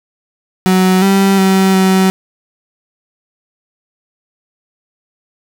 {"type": "tone with pitch steps", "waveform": "35% pulse", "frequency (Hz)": [186.1, 195.1, 191.1, 189.2], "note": ["F#3", "G3", "G3", "F#3"], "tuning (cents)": [10, -8, -44, 39], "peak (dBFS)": -6, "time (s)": [0.66, 2.1], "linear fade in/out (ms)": 0, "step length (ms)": 360, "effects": ["7-bit"]}